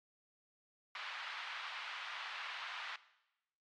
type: band-pass noise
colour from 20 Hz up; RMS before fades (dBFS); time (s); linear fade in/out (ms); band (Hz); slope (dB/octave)
pink; -45; 0.95-2.96; 2; 990 to 3700; 24
effects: noise-tail reverb RT60 0.9 s tail -17 dB re dry + MP3 96 kbps